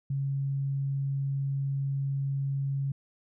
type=tone; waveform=sine; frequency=137.8 Hz; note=C#3; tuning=10 cents flat; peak=-27 dBFS; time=0.1-2.92 s; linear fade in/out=5 ms; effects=none